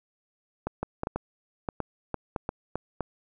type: clicks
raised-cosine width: 1 ms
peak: -15 dBFS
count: 12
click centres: 0.67 / 0.83 / 1.034 / 1.071 / 1.16 / 1.688 / 1.803 / 2.143 / 2.362 / 2.491 / 2.756 / 3.007 s
effects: none